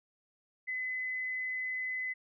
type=tone; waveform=sine; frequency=2022 Hz; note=B6; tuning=40 cents sharp; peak=-33 dBFS; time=0.67-2.14 s; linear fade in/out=20 ms; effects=none